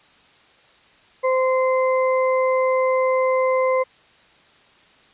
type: harmonic tone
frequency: 518 Hz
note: C5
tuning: 17 cents flat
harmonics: 1 / 2 / 4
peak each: -17 / -23 / -29 dBFS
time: 1.23-3.84 s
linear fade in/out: 20 ms
effects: white hiss -53 dBFS RMS until 5.13 s + resampled to 8000 Hz